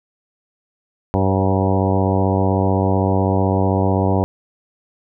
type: harmonic tone with a mistuned harmonic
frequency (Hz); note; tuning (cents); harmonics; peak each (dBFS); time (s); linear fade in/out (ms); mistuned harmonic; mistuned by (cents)
95.8; G2; -39; 1 / 2 / 3 / 4 / 5 / 6 / 7 / 8 / 9 / 10; -18 / -21 / -23 / -24 / -25 / -26 / -26 / -27 / -28 / -28; 1.14-4.24; 0; 6; -27
effects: none